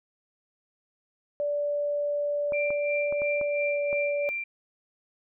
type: tone with pitch glide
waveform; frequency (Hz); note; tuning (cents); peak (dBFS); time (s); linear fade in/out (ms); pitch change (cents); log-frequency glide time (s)
sine; 582 to 577.3; D5 to D5; -16 to -30; -25; 1.4-4.29; 0; -14; 3.44-3.8
type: clicks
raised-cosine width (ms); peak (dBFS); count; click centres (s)
1; -25; 6; 2.522 / 2.705 / 3.125 / 3.219 / 3.413 / 3.929
type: tone with tremolo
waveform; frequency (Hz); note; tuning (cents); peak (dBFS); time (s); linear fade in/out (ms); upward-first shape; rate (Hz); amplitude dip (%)
sine; 2365; D7; +12; -28; 2.53-4.44; 5; sine; 2.9; 65
effects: none